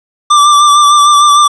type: tone with vibrato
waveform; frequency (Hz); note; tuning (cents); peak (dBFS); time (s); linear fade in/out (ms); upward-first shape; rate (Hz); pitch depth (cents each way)
square; 1174.7; D6; 0; -4; 0.3-1.48; 10; sine; 6.6; 29
effects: resampled to 22050 Hz + 7-bit